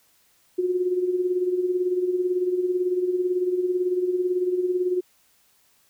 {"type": "tone with tremolo", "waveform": "sine", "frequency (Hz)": 362.5, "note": "F#4", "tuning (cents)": -35, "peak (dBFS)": -18, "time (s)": [0.58, 5.01], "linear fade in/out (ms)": 10, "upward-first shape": "sine", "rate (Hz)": 18, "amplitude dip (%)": 60, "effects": ["white hiss -62 dBFS RMS until 5.89 s"]}